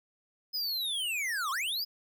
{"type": "linear two-way sweep", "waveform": "square", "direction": "down then up", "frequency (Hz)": [5100, 1031, 5100], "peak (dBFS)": -31, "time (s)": [0.53, 1.85], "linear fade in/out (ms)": 20, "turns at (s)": 1.51, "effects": []}